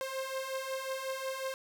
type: beating tone pair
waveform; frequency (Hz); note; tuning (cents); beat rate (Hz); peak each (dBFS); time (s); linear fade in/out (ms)
sawtooth; 526 / 531.5; C5 / C5; +9 / +27; 5.5; -36 / -33; 0.01-1.54; 0
effects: none